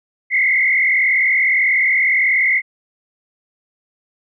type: tone with frequency modulation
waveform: sine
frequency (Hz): 2093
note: C7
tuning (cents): 0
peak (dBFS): -12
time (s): 0.3-2.62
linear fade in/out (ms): 50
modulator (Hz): 41.6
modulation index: 2.4
effects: none